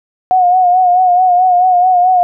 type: tone with vibrato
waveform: sine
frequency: 727 Hz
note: F#5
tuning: 31 cents flat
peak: -6 dBFS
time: 0.31-2.23 s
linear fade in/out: 0 ms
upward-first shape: sine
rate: 4.6 Hz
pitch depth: 47 cents each way
effects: none